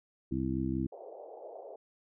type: harmonic tone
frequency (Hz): 65.41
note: C2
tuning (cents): 0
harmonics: 1 / 2 / 3 / 4 / 5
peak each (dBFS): -39 / -37 / -37 / -35 / -35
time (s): 0.31-0.87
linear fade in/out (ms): 10
type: band-pass noise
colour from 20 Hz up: pink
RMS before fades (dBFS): -47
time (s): 0.92-1.76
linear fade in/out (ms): 5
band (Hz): 420 to 740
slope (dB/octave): 48
effects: none